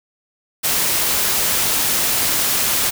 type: noise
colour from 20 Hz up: white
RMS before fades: -18 dBFS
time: 0.63-2.91 s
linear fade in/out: 20 ms
effects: none